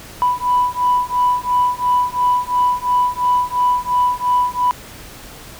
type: beating tone pair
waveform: sine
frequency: 987.8 / 990.7 Hz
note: B5 / B5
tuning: 0 / +5 cents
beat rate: 2.9 Hz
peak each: -16 dBFS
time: 0.22-4.71 s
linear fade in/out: 0 ms
effects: tanh soft clip ceiling -7 dBFS + pink hiss -37 dBFS RMS until 5.59 s